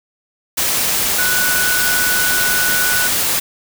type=tone in noise; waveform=sine; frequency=1480 Hz; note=F#6; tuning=in tune; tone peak=-17 dBFS; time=1.18-3.08 s; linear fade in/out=10 ms; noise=white; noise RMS=-17 dBFS; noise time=0.57-3.4 s; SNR=-3 dB; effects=none